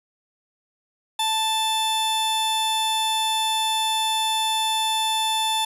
45% pulse tone pair together, 880 / 3520 Hz, A5 / A7, 0 / 0 cents, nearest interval 2 octaves, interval 2400 cents, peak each -23 / -25 dBFS, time 1.19-5.65 s, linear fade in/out 5 ms, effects resampled to 32000 Hz + 10-bit

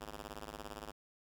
5% pulse ring-modulated tone, 103.83 Hz, G#2, in tune, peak -31 dBFS, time 0-0.92 s, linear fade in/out 10 ms, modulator 147 Hz, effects none

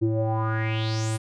square tone with low-pass filter sweep, 110.5 Hz, A2, 8 cents sharp, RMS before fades -25 dBFS, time 0.01-1.18 s, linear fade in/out 20 ms, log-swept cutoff 320 to 10000 Hz, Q 5.2, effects none

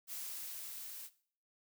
blue noise with level ramp, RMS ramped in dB -43 to -48 dBFS, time 0.07-1.1 s, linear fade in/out 50 ms, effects noise-tail reverb RT60 0.5 s tail -17 dB re dry

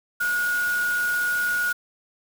sine tone in noise, 1447 Hz, F#6, 39 cents flat, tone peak -21 dBFS, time 0.2-1.73 s, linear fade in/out 10 ms, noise white, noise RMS -35 dBFS, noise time 0.2-1.73 s, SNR +11 dB, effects none

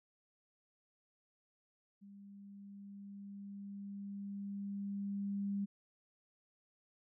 sine tone with level ramp, 200 Hz, G3, 35 cents sharp, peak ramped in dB -53 to -34 dBFS, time 2.01-5.66 s, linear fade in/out 20 ms, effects none

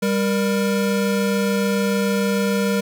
square tone pair together, 197.9 / 470.7 Hz, G3 / A#4, +17 / +17 cents, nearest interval octave + minor third, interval 1500 cents, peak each -20 / -23 dBFS, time 0.02-2.81 s, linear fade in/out 10 ms, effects none

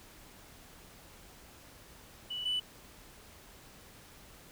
sine tone pair in turn, 2960 / 2982 Hz, F#7 / F#7, 0 / +13 cents, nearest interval unison, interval 13 cents, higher second, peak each -35 / -28 dBFS, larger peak second, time 2.3-2.45 / 2.45-2.6 s, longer neither, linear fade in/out 10 ms, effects tanh soft clip ceiling -27 dBFS + pink hiss -55 dBFS RMS until 4.51 s

